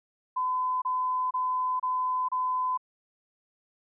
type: tone bursts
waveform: sine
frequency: 1014 Hz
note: B5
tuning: 45 cents sharp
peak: -25 dBFS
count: 5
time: 0.36-2.776 s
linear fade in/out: 10 ms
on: 460 ms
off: 29 ms
effects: none